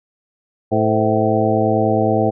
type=harmonic tone with a mistuned harmonic; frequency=109.4 Hz; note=A2; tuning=9 cents flat; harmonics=1 / 2 / 3 / 4 / 5 / 6 / 7; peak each=-21 / -21 / -21 / -21 / -21 / -21 / -21 dBFS; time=0.71-2.31 s; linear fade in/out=20 ms; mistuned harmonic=5; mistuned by=-88 cents; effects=none